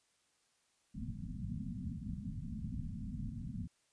white low-pass noise, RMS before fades -42 dBFS, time 0.94-3.68 s, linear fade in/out 20 ms, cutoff 250 Hz, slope 96 dB/octave, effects white hiss -75 dBFS RMS until 3.92 s + resampled to 22050 Hz

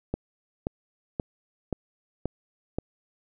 click train, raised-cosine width 2 ms, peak -14 dBFS, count 6, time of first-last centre 0.14-2.786 s, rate 1.89 Hz, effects none

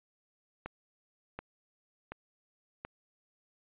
click train, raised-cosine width 0.5 ms, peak -24 dBFS, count 4, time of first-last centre 0.66-2.85 s, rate 1.37 Hz, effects resampled to 8000 Hz

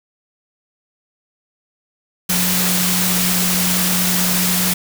sine tone in noise, 181 Hz, F#3, 38 cents flat, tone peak -20 dBFS, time 2.29-4.74 s, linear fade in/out 10 ms, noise white, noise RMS -18 dBFS, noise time 2.29-4.74 s, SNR -5 dB, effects none

